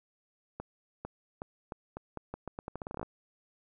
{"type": "accelerating click train", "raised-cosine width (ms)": 1, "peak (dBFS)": -24, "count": 19, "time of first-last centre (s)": [0.6, 3.03], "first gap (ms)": 450, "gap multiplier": 0.82, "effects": []}